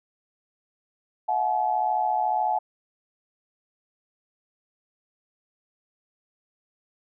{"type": "tone cluster", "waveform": "sine", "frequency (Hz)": [660, 734, 856], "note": ["E5", "F#5", "A5"], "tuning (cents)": [2, -14, -48], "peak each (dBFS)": [-33, -25, -24], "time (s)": [1.28, 2.59], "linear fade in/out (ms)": 10, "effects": []}